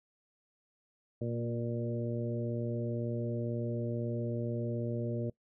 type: harmonic tone with a mistuned harmonic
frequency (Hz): 118.2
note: A#2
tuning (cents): +24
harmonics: 1 / 2 / 3 / 4 / 5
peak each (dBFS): -35 / -38 / -40 / -41 / -42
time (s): 1.21-5.3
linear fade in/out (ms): 5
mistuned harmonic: 2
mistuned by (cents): -16
effects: noise-tail reverb RT60 0.1 s tail -22 dB re dry